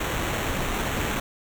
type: noise with sample-and-hold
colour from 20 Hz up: pink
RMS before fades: -27 dBFS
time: 0-1.2 s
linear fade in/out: 5 ms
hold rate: 4900 Hz
effects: none

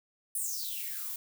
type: noise with high-pass filter sweep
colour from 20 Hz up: violet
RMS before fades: -36 dBFS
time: 0.35-1.16 s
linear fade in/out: 2 ms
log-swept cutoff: 10000 to 850 Hz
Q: 7.6
effects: none

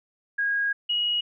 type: tone pair in turn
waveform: sine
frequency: 1638 / 2899 Hz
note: G#6 / F#7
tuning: -24 / -36 cents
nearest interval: minor seventh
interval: 988 cents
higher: second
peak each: -22 dBFS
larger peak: neither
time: 0.38-0.73 / 0.89-1.21 s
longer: first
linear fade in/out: 10 ms
effects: none

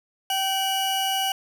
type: tone pair together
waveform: 40% pulse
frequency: 772 / 2915 Hz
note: G5 / F#7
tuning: -27 / -26 cents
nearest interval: octave + major seventh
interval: 2301 cents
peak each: -24 / -25 dBFS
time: 0.3-1.32 s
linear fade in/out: 2 ms
effects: none

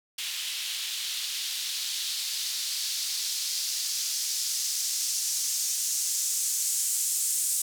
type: noise with band-pass filter sweep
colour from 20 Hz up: blue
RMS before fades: -30 dBFS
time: 0.18-7.62 s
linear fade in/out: 5 ms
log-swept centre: 3100 to 8000 Hz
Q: 1.9
effects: none

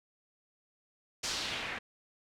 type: noise with low-pass filter sweep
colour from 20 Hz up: white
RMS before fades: -37 dBFS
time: 1.23-1.79 s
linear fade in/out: 10 ms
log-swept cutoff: 6200 to 1900 Hz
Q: 1.6
effects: none

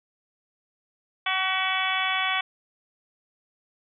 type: harmonic tone with a mistuned harmonic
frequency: 377 Hz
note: F#4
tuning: 32 cents sharp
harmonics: 2 / 3 / 4 / 5 / 6 / 7 / 8 / 9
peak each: -31 / -30 / -32 / -32 / -29 / -34 / -34 / -31 dBFS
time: 1.26-2.41 s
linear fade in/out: 5 ms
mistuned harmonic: 5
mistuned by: +21 cents
effects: none

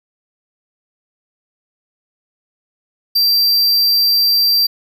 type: tone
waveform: square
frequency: 4705 Hz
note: D8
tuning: 2 cents sharp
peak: -11 dBFS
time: 3.15-4.67 s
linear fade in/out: 10 ms
effects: none

